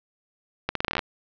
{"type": "accelerating click train", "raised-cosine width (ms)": 0.3, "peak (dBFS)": -8, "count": 11, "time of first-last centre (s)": [0.69, 0.992], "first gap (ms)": 63, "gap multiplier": 0.82, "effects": ["low-pass 5000 Hz 12 dB/octave"]}